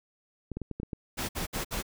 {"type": "clicks", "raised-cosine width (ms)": 3, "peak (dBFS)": -22, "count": 7, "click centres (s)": [0.517, 0.57, 0.617, 0.713, 0.8, 0.832, 0.932]}
{"type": "noise bursts", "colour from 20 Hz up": "pink", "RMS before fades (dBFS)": -33, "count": 4, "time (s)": [1.17, 1.827], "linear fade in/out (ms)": 20, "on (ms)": 120, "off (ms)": 59}
{"effects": []}